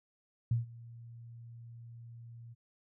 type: tone with ADSR envelope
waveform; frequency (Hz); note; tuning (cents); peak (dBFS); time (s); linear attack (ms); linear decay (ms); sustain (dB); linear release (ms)
sine; 116.9; A#2; +5; -25; 0.51-2.55; 4; 140; -22; 27
effects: none